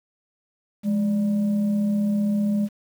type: tone with frequency modulation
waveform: sine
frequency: 207.7 Hz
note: G#3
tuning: in tune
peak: -19 dBFS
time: 0.83-2.69 s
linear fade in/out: 50 ms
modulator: 380 Hz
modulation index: 0.28
effects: 8-bit